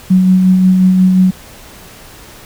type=tone with tremolo; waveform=sine; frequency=185.6 Hz; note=F#3; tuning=6 cents sharp; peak=-4 dBFS; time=0.1-1.31 s; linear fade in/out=10 ms; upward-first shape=sine; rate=5.6 Hz; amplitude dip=30%; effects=pink hiss -36 dBFS RMS until 2.45 s